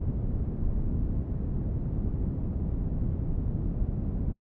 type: low-pass noise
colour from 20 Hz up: pink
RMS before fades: -29 dBFS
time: 0-4.33 s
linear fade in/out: 20 ms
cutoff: 210 Hz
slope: 12 dB/octave
effects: noise-tail reverb RT60 0.1 s tail -22 dB re dry